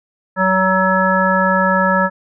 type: harmonic tone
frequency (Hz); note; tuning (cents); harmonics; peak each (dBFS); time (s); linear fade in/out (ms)
188.1; F#3; +29; 1 / 3 / 5 / 7 / 9; -18 / -18 / -18 / -18 / -18; 0.36-2.1; 50
effects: none